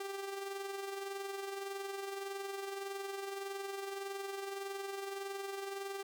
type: tone with amplitude modulation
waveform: sawtooth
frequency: 393.6 Hz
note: G4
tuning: 7 cents sharp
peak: -34 dBFS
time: 0-6.03 s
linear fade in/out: 5 ms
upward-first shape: sine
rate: 21.7 Hz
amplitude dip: 45%
effects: none